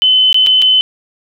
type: tone with dropouts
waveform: sine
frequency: 3038 Hz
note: F#7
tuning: 45 cents sharp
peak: -6 dBFS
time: 0.02-0.81 s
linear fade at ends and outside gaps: 0 ms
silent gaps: 0.328-0.344 / 0.464-0.47 / 0.618-0.622 s
effects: none